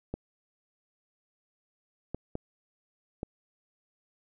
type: clicks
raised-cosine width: 2 ms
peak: -20 dBFS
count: 4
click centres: 0.14 / 2.146 / 2.354 / 3.231 s
effects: none